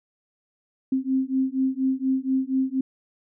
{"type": "beating tone pair", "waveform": "sine", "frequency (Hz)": [261.6, 265.8], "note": ["C4", "C4"], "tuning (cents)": [0, 27], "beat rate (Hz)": 4.2, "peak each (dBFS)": -24, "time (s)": [0.92, 2.81], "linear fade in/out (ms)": 5, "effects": []}